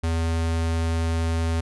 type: tone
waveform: square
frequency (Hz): 82.3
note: E2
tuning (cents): -2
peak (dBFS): -22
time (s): 0.03-1.61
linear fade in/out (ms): 10
effects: resampled to 24000 Hz